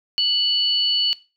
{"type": "tone pair together", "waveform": "sine", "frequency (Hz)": [2960, 4435], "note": ["F#7", "C#8"], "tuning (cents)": [0, 0], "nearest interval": "perfect fifth", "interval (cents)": 700, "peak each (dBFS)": -19, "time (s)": [0.18, 1.13], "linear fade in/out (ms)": 0, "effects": ["noise-tail reverb RT60 0.3 s tail -19 dB re dry"]}